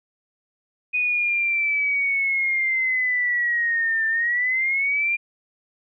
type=linear two-way sweep; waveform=sine; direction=down then up; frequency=2489 to 1780 to 2405 Hz; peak=-19 dBFS; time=0.93-5.17 s; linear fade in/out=20 ms; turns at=4.07 s; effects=none